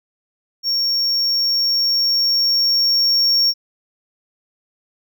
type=tone with level ramp; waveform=triangle; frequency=5520 Hz; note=F8; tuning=21 cents flat; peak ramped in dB=-15 to -11 dBFS; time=0.63-3.54 s; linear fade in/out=50 ms; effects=none

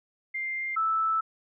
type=tone pair in turn; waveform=sine; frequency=2101 / 1315.2 Hz; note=C7 / E6; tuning=+7 / -4 cents; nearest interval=minor sixth; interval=811 cents; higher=first; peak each=-29 / -23 dBFS; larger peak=second; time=0.34-0.76 / 0.76-1.21 s; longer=second; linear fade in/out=10 ms; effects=none

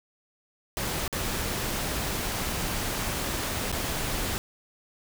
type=noise with dropouts; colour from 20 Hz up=pink; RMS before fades=-30 dBFS; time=0.77-4.38 s; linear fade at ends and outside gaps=0 ms; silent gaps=1.078-1.127 / 3.717-3.726 s; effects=none

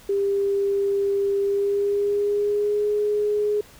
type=tone with pitch glide; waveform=sine; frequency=398.3 to 417.4 Hz; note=G4 to G#4; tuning=+28 to +9 cents; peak=-19 dBFS; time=0.09-3.61 s; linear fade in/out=5 ms; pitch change=+81 cents; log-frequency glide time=1.39-2.9 s; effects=pink hiss -49 dBFS RMS until 3.79 s

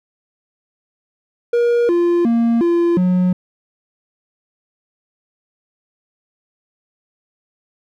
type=tone with pitch steps; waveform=triangle; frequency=475.2 / 346.3 / 232.4 / 342.8 / 181.7 Hz; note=A#4 / F4 / A#3 / F4 / F#3; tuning=+33 / -15 / -5 / -32 / -31 cents; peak=-10 dBFS; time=1.53-3.33 s; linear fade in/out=5 ms; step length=360 ms; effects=none

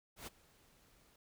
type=noise with ADSR envelope; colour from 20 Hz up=pink; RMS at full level=-45 dBFS; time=0.16-1.16 s; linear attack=110 ms; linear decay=20 ms; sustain=-23 dB; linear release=3 ms; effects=none

